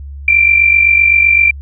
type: tone with amplitude modulation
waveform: sine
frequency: 2360 Hz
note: D7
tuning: 8 cents sharp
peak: -3 dBFS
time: 0.28-1.51 s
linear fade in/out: 2 ms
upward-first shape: sine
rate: 47.8 Hz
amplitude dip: 65%
effects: added 70 Hz sine -25 dBFS peak until 1.61 s